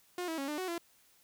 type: tone with pitch steps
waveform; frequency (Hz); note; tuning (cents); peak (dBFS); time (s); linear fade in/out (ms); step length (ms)
sawtooth; 357.4 / 324.1 / 275.3 / 299.2 / 371.3 / 340.3; F4 / E4 / C#4 / D4 / F#4 / F4; +40 / -29 / -12 / +32 / +6 / -45; -31; 0.18-0.78; 2; 100
effects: white hiss -66 dBFS RMS until 1.23 s